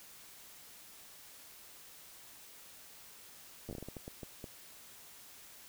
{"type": "slowing click train", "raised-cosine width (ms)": 2, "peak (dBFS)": -30, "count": 12, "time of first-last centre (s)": [3.69, 4.442], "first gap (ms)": 9, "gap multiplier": 1.37, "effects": ["white hiss -55 dBFS RMS until 5.68 s"]}